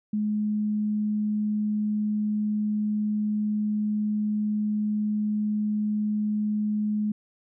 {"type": "tone", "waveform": "sine", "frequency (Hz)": 211, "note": "G#3", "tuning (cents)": 28, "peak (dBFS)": -23, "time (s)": [0.13, 7.12], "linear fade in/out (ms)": 5, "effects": []}